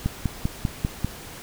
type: click train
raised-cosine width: 5 ms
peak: -10 dBFS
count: 6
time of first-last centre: 0.06-1.046 s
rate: 5.07 Hz
effects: pink hiss -40 dBFS RMS until 1.42 s